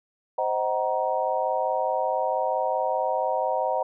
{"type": "chord", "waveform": "sine", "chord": "C half-diminished seventh", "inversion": "none", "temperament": "just", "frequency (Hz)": [523.3, 627.9, 753.5, 941.9], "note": ["C5", "Eb5", "Gb5", "Bb5"], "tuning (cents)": [0, 16, 31, 18], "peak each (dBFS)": -28, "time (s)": [0.38, 3.83], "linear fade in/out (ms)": 5, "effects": []}